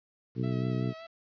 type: harmonic tone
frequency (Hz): 62.8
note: B1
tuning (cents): +30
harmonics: 2 / 3 / 4 / 5 / 6 / 7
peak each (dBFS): -30 / -34 / -36 / -38 / -40 / -41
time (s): 0.35-0.94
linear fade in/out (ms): 50
type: tone with vibrato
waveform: sawtooth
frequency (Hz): 653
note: E5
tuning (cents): -17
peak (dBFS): -39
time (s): 0.43-1.07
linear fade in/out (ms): 10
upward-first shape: sine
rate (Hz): 5.3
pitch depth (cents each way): 30
effects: resampled to 11025 Hz + 10-bit